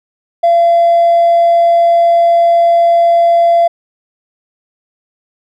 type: tone with hard clipping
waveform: sine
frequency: 682 Hz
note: F5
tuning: 41 cents flat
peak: -6 dBFS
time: 0.43-3.68 s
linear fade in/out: 10 ms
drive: 1 dB
effects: none